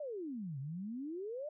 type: exponential two-way sweep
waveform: sine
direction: down then up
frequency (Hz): 622.3 to 130 to 622.3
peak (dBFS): -39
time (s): 0-1.49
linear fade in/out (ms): 5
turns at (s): 0.59
effects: none